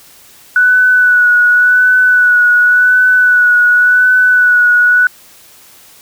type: tone with vibrato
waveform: sine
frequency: 1480 Hz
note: F#6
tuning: in tune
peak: -5 dBFS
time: 0.56-5.07 s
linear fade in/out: 2 ms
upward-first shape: sine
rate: 0.9 Hz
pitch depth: 25 cents each way
effects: white hiss -41 dBFS RMS until 6.01 s